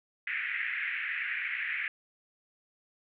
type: band-pass noise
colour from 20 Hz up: pink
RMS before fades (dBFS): -34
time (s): 0.27-1.88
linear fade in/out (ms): 2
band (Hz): 1700 to 2400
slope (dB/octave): 48
effects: none